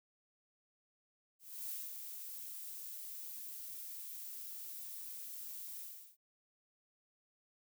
violet noise with ADSR envelope, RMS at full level -42 dBFS, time 1.39-6.17 s, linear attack 310 ms, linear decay 220 ms, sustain -5 dB, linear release 370 ms, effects none

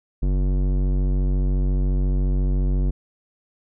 square tone with low-pass filter, 47.13 Hz, F#1, 33 cents sharp, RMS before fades -20 dBFS, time 0.22-2.91 s, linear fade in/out 10 ms, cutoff 310 Hz, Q 0.83, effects none

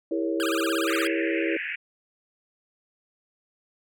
sine chord, E diminished seventh, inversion none, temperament equal with one note detuned, 329.6 / 402.3 / 466.2 / 554.4 Hz, E4 / G4 / Bb4 / Db5, 0 / +45 / 0 / 0 cents, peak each -26 / -32 / -32 / -32 dBFS, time 0.11-1.57 s, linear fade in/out 5 ms
25% pulse tone with vibrato, 1396.9 Hz, F6, in tune, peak -24 dBFS, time 0.4-1.07 s, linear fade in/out 0 ms, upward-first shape sine, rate 17 Hz, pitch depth 290 cents each way
pink band-pass noise, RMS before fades -32 dBFS, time 0.87-1.76 s, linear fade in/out 10 ms, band 1600 to 2700 Hz, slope 96 dB/octave
effects none

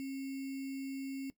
sine tone with sample-and-hold, 270 Hz, C#4, 45 cents flat, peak -37 dBFS, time 0-1.3 s, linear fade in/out 0 ms, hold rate 2450 Hz, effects noise-tail reverb RT60 0.1 s tail -17 dB re dry

